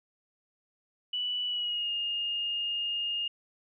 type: tone with pitch glide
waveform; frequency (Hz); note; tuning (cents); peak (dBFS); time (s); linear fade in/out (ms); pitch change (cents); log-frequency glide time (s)
sine; 2960 to 2836; F#7 to F7; 0 to +26; -29; 1.13-3.28; 5; -74; 1.46-1.91
effects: none